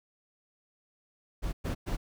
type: noise bursts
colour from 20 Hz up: brown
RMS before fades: -32 dBFS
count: 3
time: 1.42-1.97 s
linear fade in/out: 20 ms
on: 110 ms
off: 110 ms
effects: none